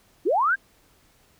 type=linear sweep; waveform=sine; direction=up; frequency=279 to 1656 Hz; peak=-18 dBFS; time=0.25-0.56 s; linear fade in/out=20 ms; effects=pink hiss -60 dBFS RMS until 1.39 s